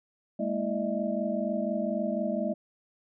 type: tone cluster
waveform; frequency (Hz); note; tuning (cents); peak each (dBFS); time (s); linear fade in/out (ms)
sine; 205.8 / 229.9 / 325.3 / 605 / 651; G#3 / A#3 / E4 / D#5 / E5; -16 / -24 / -23 / -49 / -22; -32 / -33 / -37 / -32 / -35; 0.39-2.54; 10
effects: none